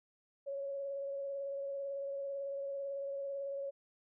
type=tone with vibrato; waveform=sine; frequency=555 Hz; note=C#5; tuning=2 cents sharp; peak=-37 dBFS; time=0.46-3.71 s; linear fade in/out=20 ms; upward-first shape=sine; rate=18 Hz; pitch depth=19 cents each way; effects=none